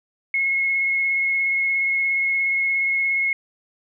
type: tone with vibrato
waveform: sine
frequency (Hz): 2171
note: C#7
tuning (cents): -37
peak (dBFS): -18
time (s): 0.34-3.33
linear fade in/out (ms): 2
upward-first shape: sine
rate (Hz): 17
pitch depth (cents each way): 11
effects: none